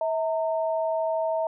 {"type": "tone pair together", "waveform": "sine", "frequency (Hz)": [646, 913.6], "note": ["E5", "A#5"], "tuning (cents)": [-35, -35], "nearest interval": "tritone", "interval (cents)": 600, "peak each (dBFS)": [-24, -30], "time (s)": [0.01, 1.47], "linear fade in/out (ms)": 2, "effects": []}